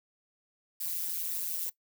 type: noise with amplitude modulation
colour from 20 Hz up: violet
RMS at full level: -30 dBFS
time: 0.8-1.7 s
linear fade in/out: 10 ms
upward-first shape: sine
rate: 173 Hz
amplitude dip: 100%
effects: noise-tail reverb RT60 0.1 s tail -18 dB re dry